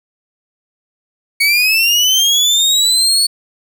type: linear sweep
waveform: 30% pulse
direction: up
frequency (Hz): 2217 to 4435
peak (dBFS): -7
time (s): 1.4-3.27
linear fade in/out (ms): 10
effects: none